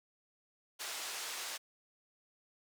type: band-pass noise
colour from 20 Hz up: white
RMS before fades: -42 dBFS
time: 0.79-1.58 s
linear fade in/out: 20 ms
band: 560 to 7300 Hz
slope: 12 dB/octave
effects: none